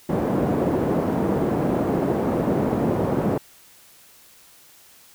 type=band-pass noise; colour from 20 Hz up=pink; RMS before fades=-22 dBFS; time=0.09-3.38 s; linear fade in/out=5 ms; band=180 to 550 Hz; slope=12 dB/octave; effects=white hiss -51 dBFS RMS until 5.14 s